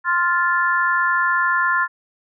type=harmonic tone; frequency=349.2 Hz; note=F4; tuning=in tune; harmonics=3 / 4 / 5; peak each=-20 / -20 / -20 dBFS; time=0.04-1.88 s; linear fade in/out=50 ms; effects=none